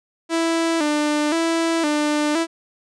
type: tone with vibrato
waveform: sawtooth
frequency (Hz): 313.9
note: D#4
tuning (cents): +15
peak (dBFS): -14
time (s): 0.29-2.47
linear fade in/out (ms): 50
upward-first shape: square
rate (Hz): 0.97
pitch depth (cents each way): 88
effects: resampled to 22050 Hz